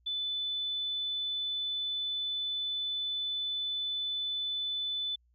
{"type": "tone", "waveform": "sine", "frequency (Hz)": 3500, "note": "A7", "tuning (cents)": -10, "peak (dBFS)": -31, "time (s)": [0.06, 5.16], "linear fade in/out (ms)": 10, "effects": ["added 60 Hz sine -65 dBFS peak until 5.34 s"]}